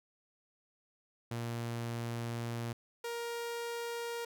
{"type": "tone pair in turn", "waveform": "sawtooth", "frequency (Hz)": [117.4, 469.6], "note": ["A#2", "A#4"], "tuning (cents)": [13, 13], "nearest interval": "2 octaves", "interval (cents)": 2400, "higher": "second", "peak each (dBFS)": [-32, -33], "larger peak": "first", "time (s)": [[1.31, 2.73], [3.04, 4.25]], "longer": "first", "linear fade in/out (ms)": 5, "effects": []}